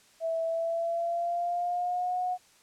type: tone with pitch glide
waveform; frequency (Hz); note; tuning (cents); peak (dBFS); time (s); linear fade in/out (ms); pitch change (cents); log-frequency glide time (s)
sine; 656 to 727.9; E5 to F#5; -9 to -29; -27; 0.2-2.38; 50; +180; 0.44-2.18
effects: white hiss -60 dBFS RMS until 2.62 s + low-pass 9000 Hz 12 dB/octave